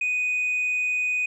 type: tone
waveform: sine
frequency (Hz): 2489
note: D#7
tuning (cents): 0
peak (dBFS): -20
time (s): 0.01-1.26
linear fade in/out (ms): 5
effects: tanh soft clip ceiling -20 dBFS